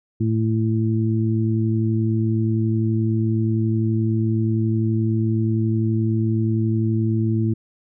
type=harmonic tone; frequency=111 Hz; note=A2; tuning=16 cents sharp; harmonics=1 / 2 / 3; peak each=-19 / -23 / -25 dBFS; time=0.2-7.54 s; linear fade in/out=10 ms; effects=none